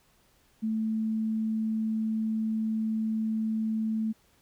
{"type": "tone", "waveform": "sine", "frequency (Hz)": 220, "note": "A3", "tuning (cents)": 0, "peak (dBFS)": -26, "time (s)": [0.62, 4.13], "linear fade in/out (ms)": 20, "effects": ["pink hiss -65 dBFS RMS until 4.41 s"]}